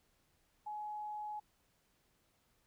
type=tone; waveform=sine; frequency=843 Hz; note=G#5; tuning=26 cents sharp; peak=-40 dBFS; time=0.66-1.4 s; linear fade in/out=10 ms; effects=pink hiss -75 dBFS RMS until 2.66 s